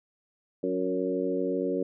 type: harmonic tone with a mistuned harmonic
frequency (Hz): 92.9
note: F#2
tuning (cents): +7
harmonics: 2 / 3 / 4 / 5 / 6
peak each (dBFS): -37 / -31 / -31 / -31 / -34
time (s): 0.63-1.83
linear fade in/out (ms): 5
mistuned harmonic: 4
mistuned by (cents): -24
effects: none